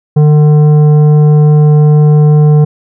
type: tone with tanh clipping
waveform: sine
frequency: 150.2 Hz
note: D3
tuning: 39 cents sharp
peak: -4 dBFS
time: 0.16-2.65 s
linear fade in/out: 10 ms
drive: 10 dB
effects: none